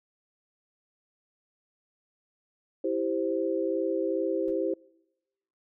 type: chord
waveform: sine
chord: C major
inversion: first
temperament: equal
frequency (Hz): 329.6 / 392 / 523.3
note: E4 / G4 / C5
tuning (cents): 0 / 0 / 0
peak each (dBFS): -30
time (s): 2.84-4.74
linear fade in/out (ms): 5
type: noise with exponential decay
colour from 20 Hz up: brown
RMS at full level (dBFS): -46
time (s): 4.48-4.59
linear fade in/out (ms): 0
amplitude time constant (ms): 22
effects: noise-tail reverb RT60 1.0 s tail -26 dB re dry